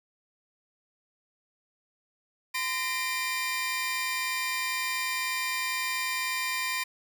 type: tone cluster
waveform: sawtooth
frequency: 1024 / 1848 / 2383 Hz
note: C6 / A#6 / D7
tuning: -38 / -16 / +25 cents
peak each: -30 / -31 / -28 dBFS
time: 2.54-6.84 s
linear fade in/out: 10 ms
effects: none